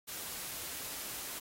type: noise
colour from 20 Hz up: white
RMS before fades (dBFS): -42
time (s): 0.07-1.4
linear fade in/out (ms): 20
effects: AAC 48 kbps